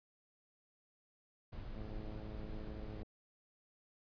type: noise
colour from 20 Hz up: brown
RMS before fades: -46 dBFS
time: 1.52-3.03 s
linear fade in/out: 10 ms
type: click train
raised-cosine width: 2 ms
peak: -39 dBFS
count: 137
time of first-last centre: 1.76-3.031 s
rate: 107 Hz
effects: resampled to 11025 Hz